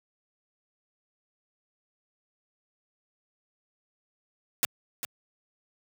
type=noise with echo; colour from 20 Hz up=white; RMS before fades=-24 dBFS; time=4.63-4.65 s; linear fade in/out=0 ms; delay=400 ms; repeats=1; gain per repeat=-10 dB; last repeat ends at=5.05 s; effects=high-pass 100 Hz 12 dB/octave